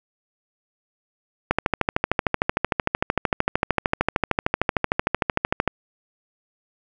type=click train; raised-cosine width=0.5 ms; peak=-3 dBFS; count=56; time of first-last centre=1.51-5.677 s; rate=13.2 Hz; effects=none